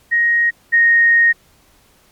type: tone pair in turn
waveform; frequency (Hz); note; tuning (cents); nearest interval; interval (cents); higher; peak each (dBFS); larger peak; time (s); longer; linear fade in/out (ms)
sine; 1877 / 1861.9; A#6 / A#6; +11 / -3; unison; 14; first; -11 / -8; second; 0.11-0.51 / 0.72-1.33; second; 20
effects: pink hiss -53 dBFS RMS until 2.11 s + MP3 96 kbps